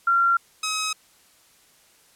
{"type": "tone pair in turn", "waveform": ["sine", "10% pulse"], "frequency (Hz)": [1375, 1272.9], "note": ["F6", "D#6"], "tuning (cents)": [-27, 39], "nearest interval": "minor second", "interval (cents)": 134, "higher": "first", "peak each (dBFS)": -16, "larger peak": "neither", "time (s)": [[0.07, 0.37], [0.63, 0.93]], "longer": "neither", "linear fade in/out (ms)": 5, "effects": ["white hiss -57 dBFS RMS until 2.15 s", "low-pass 12000 Hz 12 dB/octave"]}